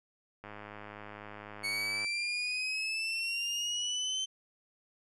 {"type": "click train", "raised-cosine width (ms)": 0.5, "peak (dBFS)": -30, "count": 168, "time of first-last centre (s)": [0.44, 2.046], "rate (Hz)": 104}
{"type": "exponential sweep", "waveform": "30% pulse", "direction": "up", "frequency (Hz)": [2217, 3100], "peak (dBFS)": -29, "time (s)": [1.63, 4.26], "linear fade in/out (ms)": 20}
{"effects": ["resampled to 24000 Hz"]}